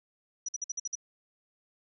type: tone bursts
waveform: sine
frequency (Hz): 5860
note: F#8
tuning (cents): -18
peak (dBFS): -31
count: 7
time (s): 0.46-0.954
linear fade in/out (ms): 5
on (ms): 26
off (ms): 52
effects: none